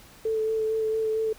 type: tone with vibrato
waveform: sine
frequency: 440 Hz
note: A4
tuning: in tune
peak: -23 dBFS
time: 0.25-1.33 s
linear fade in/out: 5 ms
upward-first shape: sine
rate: 4.4 Hz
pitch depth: 15 cents each way
effects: pink hiss -51 dBFS RMS until 1.38 s